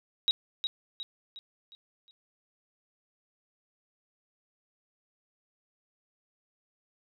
sine tone with echo, 3820 Hz, A#7, 42 cents sharp, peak -21 dBFS, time 0.28-0.31 s, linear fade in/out 0 ms, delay 360 ms, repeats 5, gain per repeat -7 dB, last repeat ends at 2.11 s, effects none

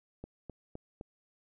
click train, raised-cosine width 2 ms, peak -29 dBFS, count 4, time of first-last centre 0.24-1.011 s, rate 3.89 Hz, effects none

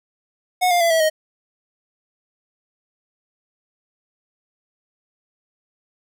square tone with pitch steps, 730 / 702.3 / 675.6 / 650 / 625.3 Hz, F#5 / F5 / E5 / E5 / D#5, -24 / +10 / +42 / -24 / +8 cents, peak -15 dBFS, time 0.61-1.1 s, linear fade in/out 20 ms, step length 98 ms, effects none

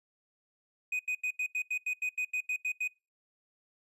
triangle tone bursts, 2496 Hz, D#7, 5 cents sharp, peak -28 dBFS, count 13, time 0.92-2.877 s, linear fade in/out 5 ms, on 73 ms, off 84 ms, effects noise-tail reverb RT60 0.3 s tail -25 dB re dry + resampled to 32000 Hz

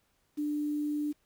sine tone with quantisation, 296.6 Hz, D4, 17 cents sharp, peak -29 dBFS, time 0.37-1.13 s, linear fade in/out 20 ms, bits 9, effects pink hiss -73 dBFS RMS until 1.25 s

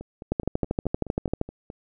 two click trains, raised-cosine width 2 ms, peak -10 / -24 dBFS, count 15 / 9, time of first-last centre 0.32-1.414 / 0.01-1.701 s, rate 12.8 / 4.73 Hz, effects none

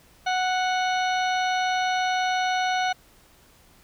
harmonic tone with a mistuned harmonic, 739 Hz, F#5, 2 cents flat, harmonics 1 / 2 / 3 / 4 / 5 / 6 / 8, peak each -23 / -29 / -33 / -35 / -37 / -39 / -41 dBFS, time 0.26-2.93 s, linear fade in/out 10 ms, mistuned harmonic 6, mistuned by -84 cents, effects pink hiss -56 dBFS RMS until 3.83 s

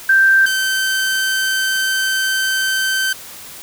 sine / sawtooth tone pair in turn, 1568 / 1546.4 Hz, G6 / G6, 0 / -24 cents, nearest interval unison, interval 24 cents, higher first, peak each -8 / -12 dBFS, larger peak first, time 0.09-0.46 / 0.46-3.13 s, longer second, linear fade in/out 5 ms, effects white hiss -35 dBFS RMS until 3.62 s

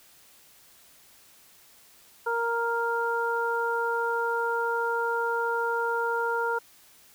harmonic tone, 466.2 Hz, A#4, in tune, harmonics 1 / 2 / 3, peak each -29 / -29 / -29 dBFS, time 2.26-6.59 s, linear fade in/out 10 ms, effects white hiss -56 dBFS RMS until 7.14 s

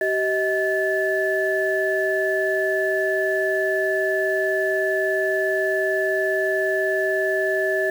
sine tone cluster, 383.8 / 632 / 1737 Hz, G4 / D#5 / A6, -37 / +27 / -23 cents, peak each -23 dBFS, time 0.01-7.9 s, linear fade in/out 2 ms, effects tanh soft clip ceiling -9 dBFS + 7-bit

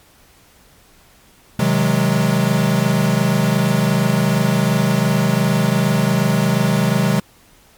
square chord, Ab dominant seventh, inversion first, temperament equal with one note detuned, 130.81 / 159.11 / 185 / 207.7 Hz, C3 / Eb3 / Gb3 / Ab3, 0 / +39 / 0 / 0 cents, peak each -20 dBFS, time 1.59-7.2 s, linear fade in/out 5 ms, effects pink hiss -50 dBFS RMS until 7.77 s + MP3 96 kbps

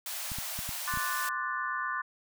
white high-pass noise, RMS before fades -37 dBFS, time 0.06-1.29 s, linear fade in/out 2 ms, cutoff 580 Hz, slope 96 dB/octave
clicks, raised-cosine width 5 ms, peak -28 dBFS, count 6, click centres 0.318 / 0.386 / 0.59 / 0.691 / 0.939 / 0.973 s
sine chord, D dominant seventh, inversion third, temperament equal, 1046.5 / 1174.7 / 1480 / 1760 Hz, C6 / D6 / F#6 / A6, 0 / 0 / 0 / 0 cents, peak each -36 dBFS, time 0.87-2.02 s, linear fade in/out 10 ms
effects none

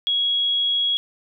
sine tone, 3322 Hz, G#7, in tune, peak -18 dBFS, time 0.07-0.97 s, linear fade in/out 0 ms, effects none

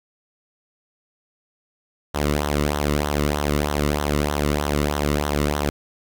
sawtooth tone with flanger, 73.42 Hz, D2, in tune, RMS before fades -22 dBFS, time 2.14-5.7 s, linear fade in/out 10 ms, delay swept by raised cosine 0.41 to 1.26 ms, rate 3.2 Hz, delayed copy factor -0.7, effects 8-bit

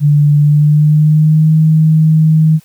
sine tone with pitch glide, 146.83 to 157.37 Hz, D3 to D#3, 0 to +20 cents, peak -5 dBFS, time 0-2.6 s, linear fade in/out 50 ms, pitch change +120 cents, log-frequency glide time 0.38-1.53 s, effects white hiss -48 dBFS RMS until 2.64 s

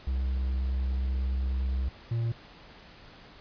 triangle tone pair in turn, 65 / 115.82 Hz, C2 / A#2, -11 / -11 cents, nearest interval minor seventh, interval 1000 cents, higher second, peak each -24 dBFS, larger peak neither, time 0.07-1.89 / 2.11-2.32 s, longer first, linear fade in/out 5 ms, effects pink hiss -51 dBFS RMS until 3.4 s + resampled to 11025 Hz

